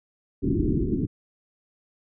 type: low-pass noise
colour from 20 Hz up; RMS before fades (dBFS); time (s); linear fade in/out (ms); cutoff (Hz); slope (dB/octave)
white; -24; 0.42-1.07; 20; 390; 96
effects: none